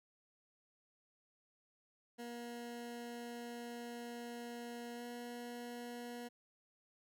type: tone with pitch glide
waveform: 20% pulse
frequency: 237.9 to 240.4 Hz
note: A#3 to B3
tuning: +35 to -46 cents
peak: -40 dBFS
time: 2.18-6.29 s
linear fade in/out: 20 ms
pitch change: +19 cents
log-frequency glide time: 4.95-5.03 s
effects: none